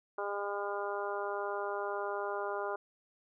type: harmonic tone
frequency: 202.4 Hz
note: G#3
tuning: 44 cents flat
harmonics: 2 / 3 / 4 / 5 / 6 / 7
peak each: -38 / -40 / -41 / -42 / -43 / -43 dBFS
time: 0.18-2.76 s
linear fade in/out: 5 ms
effects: none